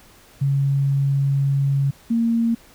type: tone pair in turn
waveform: sine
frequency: 138.59 / 230.7 Hz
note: C#3 / A#3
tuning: 0 / -18 cents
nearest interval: major sixth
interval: 882 cents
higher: second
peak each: -16 dBFS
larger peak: neither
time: 0.41-1.91 / 2.1-2.55 s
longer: first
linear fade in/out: 10 ms
effects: pink hiss -50 dBFS RMS until 2.74 s